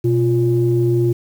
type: tone pair together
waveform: sine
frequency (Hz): 123.47 / 349.2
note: B2 / F4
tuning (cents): 0 / 0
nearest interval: octave + tritone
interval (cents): 1800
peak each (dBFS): -15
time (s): 0.04-1.13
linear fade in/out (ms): 10
effects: tanh soft clip ceiling -5 dBFS + 7-bit